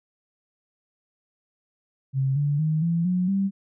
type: tone with pitch steps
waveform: sine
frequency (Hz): 134.3 / 144.77 / 156.06 / 168.23 / 181.35 / 195.49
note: C3 / D3 / D#3 / E3 / F#3 / G3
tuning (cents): +46 / -24 / +6 / +36 / -34 / -4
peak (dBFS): -20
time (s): 2.13-3.51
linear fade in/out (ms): 50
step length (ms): 230
effects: none